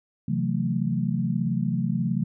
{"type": "chord", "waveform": "sine", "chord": "F# half-diminished seventh", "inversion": "second", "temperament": "just", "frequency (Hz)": [133.2, 166.5, 185, 222], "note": ["C3", "E3", "F#3", "A3"], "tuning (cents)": [31, 18, 0, 16], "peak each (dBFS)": -28, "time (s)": [0.28, 2.24], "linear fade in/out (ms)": 5, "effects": []}